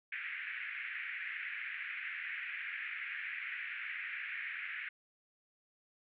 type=band-pass noise; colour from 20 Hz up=white; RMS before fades=-42 dBFS; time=0.12-4.89 s; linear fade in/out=5 ms; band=1600 to 2400 Hz; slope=48 dB/octave; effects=none